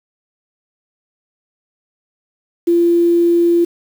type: tone with quantisation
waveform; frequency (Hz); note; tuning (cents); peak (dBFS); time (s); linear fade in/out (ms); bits
sine; 342.5; F4; -34; -9; 2.67-3.65; 10; 6
effects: none